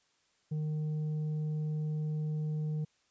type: tone with tanh clipping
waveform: sine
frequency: 153.4 Hz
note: D#3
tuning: 24 cents flat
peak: -32 dBFS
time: 0.51-2.85 s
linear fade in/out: 10 ms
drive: 4 dB
effects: white hiss -72 dBFS RMS until 3.1 s + resampled to 16000 Hz